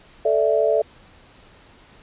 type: chord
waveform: sine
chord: A suspended fourth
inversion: none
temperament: just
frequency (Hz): 440 / 586.7 / 660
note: A4 / D5 / E5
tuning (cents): 0 / -2 / +2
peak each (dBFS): -20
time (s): 0.25-0.82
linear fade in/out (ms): 5
effects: pink hiss -50 dBFS RMS until 2.02 s + resampled to 8000 Hz